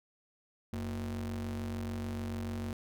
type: ring-modulated tone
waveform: square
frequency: 69.3 Hz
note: C#2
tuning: in tune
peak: -33 dBFS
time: 0.73-2.73 s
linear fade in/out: 0 ms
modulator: 162 Hz
effects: none